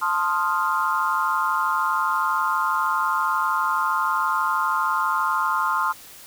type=chord; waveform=sine; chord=F dominant seventh; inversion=first; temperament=equal; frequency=880 / 1046.5 / 1244.5 / 1396.9 Hz; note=A5 / C6 / Eb6 / F6; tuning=0 / 0 / 0 / 0 cents; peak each=-28 / -23 / -25 / -26 dBFS; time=0.01-5.93 s; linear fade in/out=20 ms; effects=white hiss -44 dBFS RMS until 6.26 s